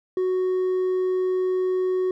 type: tone with hard clipping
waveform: sine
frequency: 370 Hz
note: F#4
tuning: in tune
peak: -21 dBFS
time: 0.17-2.11 s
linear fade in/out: 2 ms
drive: 2 dB
effects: none